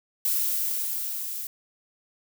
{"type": "noise with level ramp", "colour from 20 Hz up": "violet", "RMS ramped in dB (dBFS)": [-24, -34], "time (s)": [0.25, 1.47], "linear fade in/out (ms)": 2, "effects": []}